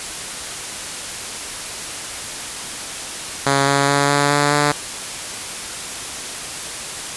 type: tone with pitch steps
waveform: 5% pulse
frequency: 138.59 / 140.12 / 141.67 / 143.23 / 144.81 / 146.41 Hz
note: C#3 / C#3 / C#3 / D3 / D3 / D3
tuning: 0 / +19 / +38 / -43 / -24 / -5 cents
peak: -3 dBFS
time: 3.46-4.72 s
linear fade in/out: 5 ms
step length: 210 ms
effects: white hiss -28 dBFS RMS until 7.16 s + resampled to 24000 Hz